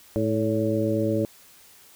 harmonic tone with a mistuned harmonic, 108.5 Hz, A2, 24 cents flat, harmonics 1 / 2 / 3 / 4 / 5, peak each -28 / -28 / -26 / -29 / -27 dBFS, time 0.16-1.25 s, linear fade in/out 0 ms, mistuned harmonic 5, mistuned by +57 cents, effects white hiss -52 dBFS RMS until 1.95 s

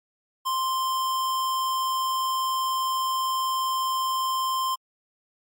square tone, 1046.5 Hz, C6, in tune, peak -24 dBFS, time 0.45-4.76 s, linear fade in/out 20 ms, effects MP3 96 kbps

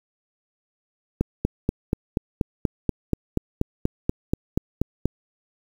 click train, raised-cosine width 3 ms, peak -7 dBFS, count 17, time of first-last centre 1.21-5.056 s, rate 4.16 Hz, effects 7-bit

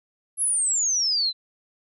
sine exponential sweep, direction down, 11175 to 3969 Hz, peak -20 dBFS, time 0.37-1.33 s, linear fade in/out 50 ms, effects none

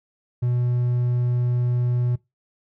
triangle tone, 122.5 Hz, B2, 14 cents flat, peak -17 dBFS, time 0.42-2.16 s, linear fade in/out 10 ms, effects noise-tail reverb RT60 0.2 s tail -21 dB re dry

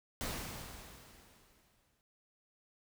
pink noise with exponential decay, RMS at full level -38 dBFS, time 0.21-2.01 s, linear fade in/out 0 ms, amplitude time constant 390 ms, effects noise-tail reverb RT60 0.1 s tail -24 dB re dry

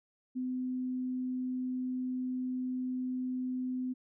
sine tone, 254.4 Hz, C4, 48 cents flat, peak -32 dBFS, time 0.35-3.94 s, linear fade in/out 20 ms, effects none

